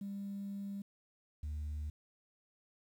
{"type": "tone pair in turn", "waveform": "sine", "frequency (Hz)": [199.4, 75.3], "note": ["G3", "D2"], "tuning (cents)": [30, 44], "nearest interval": "octave + perfect fourth", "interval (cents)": 1686, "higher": "first", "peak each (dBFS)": [-38, -35], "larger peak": "second", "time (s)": [[0.01, 0.82], [1.43, 1.9]], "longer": "first", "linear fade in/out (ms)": 5, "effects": ["tanh soft clip ceiling -36 dBFS", "11-bit"]}